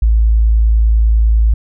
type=tone; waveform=sine; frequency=55 Hz; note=A1; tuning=in tune; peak=-7 dBFS; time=0.02-1.54 s; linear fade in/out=5 ms; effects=none